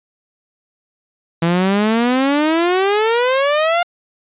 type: exponential sweep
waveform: sawtooth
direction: up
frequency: 164.81 to 709 Hz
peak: -9 dBFS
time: 1.42-3.83 s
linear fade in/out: 5 ms
effects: resampled to 8000 Hz